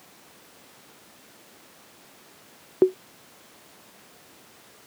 sine tone with exponential decay, 372.7 Hz, F#4, 13 cents sharp, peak -6 dBFS, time 2.82-2.94 s, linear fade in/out 0 ms, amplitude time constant 24 ms, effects pink hiss -51 dBFS RMS until 4.86 s + high-pass 200 Hz 12 dB/octave

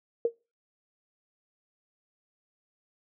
sine tone with exponential decay, 466.2 Hz, A#4, in tune, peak -18 dBFS, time 0.25-0.34 s, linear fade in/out 2 ms, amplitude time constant 18 ms, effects noise-tail reverb RT60 0.3 s tail -25 dB re dry

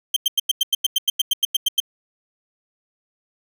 40% pulse tone bursts, 3143 Hz, G7, 4 cents sharp, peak -14 dBFS, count 15, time 0.14-1.802 s, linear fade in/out 5 ms, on 24 ms, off 93 ms, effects none

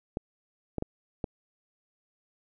clicks, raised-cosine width 2 ms, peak -17 dBFS, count 4, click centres 0.171 / 0.783 / 0.824 / 1.242 s, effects none

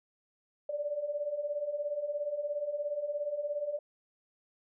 sine beating tone pair, 572 / 589 Hz, D5 / D5, -46 / +5 cents, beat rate 17 Hz, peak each -38 / -33 dBFS, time 0.69-3.79 s, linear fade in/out 5 ms, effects none

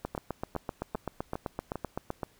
two click trains, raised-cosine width 1 ms, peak -18 / -20 dBFS, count 18 / 5, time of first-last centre 0.05-2.232 / 0.15-1.756 s, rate 7.79 / 2.49 Hz, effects pink hiss -63 dBFS RMS until 2.39 s

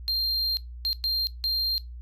triangle tone bursts at uneven times, 4186 Hz, C8, in tune, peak -22 dBFS, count 4, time 0.08-0.57 / 0.85-0.93 / 1.04-1.27 / 1.44-1.78 s, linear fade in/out 0 ms, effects noise-tail reverb RT60 0.2 s tail -19 dB re dry + added 60 Hz sine -37 dBFS peak until 2.01 s

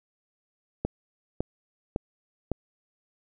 click train, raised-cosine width 2 ms, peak -13 dBFS, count 4, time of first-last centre 0.85-2.517 s, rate 1.8 Hz, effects none

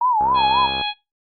sine tone with vibrato, 921 Hz, A#5, 21 cents flat, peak -15 dBFS, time 0.01-0.67 s, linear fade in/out 5 ms, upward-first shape sine, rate 3.8 Hz, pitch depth 170 cents each way
click train, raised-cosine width 1 ms, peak -16 dBFS, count 41, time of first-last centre 0.21-0.812 s, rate 66.4 Hz
harmonic tone, 833 Hz, G#5, 5 cents sharp, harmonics 1 / 2 / 3 / 4 / 5, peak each -25 / -35 / -29 / -25 / -31 dBFS, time 0.34-0.94 s, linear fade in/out 50 ms
effects noise-tail reverb RT60 0.2 s tail -18 dB re dry + Opus 48 kbps

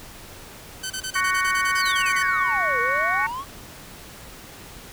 10% pulse tone bursts, 1527 Hz, G6, 46 cents flat, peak -19 dBFS, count 14, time 0.83-2.23 s, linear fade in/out 10 ms, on 74 ms, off 28 ms
clicks, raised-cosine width 0.2 ms, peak -25 dBFS, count 2, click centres 0.987 / 1.018 s
harmonic tone, 371.5 Hz, F#4, 7 cents sharp, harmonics 3 / 4 / 5 / 6, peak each -24 / -25 / -26 / -27 dBFS, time 1.15-3.27 s, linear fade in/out 10 ms
triangle exponential two-way sweep, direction down then up, 5274 to 463.3 to 1162 Hz, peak -26 dBFS, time 1.75-3.45 s, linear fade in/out 50 ms, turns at 2.8 s
effects pink hiss -42 dBFS RMS until 4.92 s

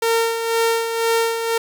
sawtooth tone with tremolo, 457.5 Hz, A#4, 32 cents flat, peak -11 dBFS, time 0.02-1.58 s, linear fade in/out 5 ms, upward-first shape sine, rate 2 Hz, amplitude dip 55%, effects none

